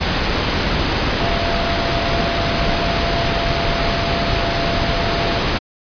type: tone in noise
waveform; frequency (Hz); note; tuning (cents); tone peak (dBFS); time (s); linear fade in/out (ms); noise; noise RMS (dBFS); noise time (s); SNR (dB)
sine; 680; F5; -46; -23; 1.2-5.4; 20; pink; -18; 0-5.59; -8
effects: resampled to 11025 Hz